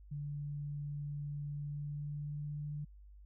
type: tone with pitch glide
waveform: sine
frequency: 145.3 to 147.75 Hz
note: D3 to D3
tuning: -18 to +11 cents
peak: -38 dBFS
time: 0.11-2.85 s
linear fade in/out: 10 ms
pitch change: +29 cents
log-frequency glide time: 1.54-2.64 s
effects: added 50 Hz sine -53 dBFS peak until 3.25 s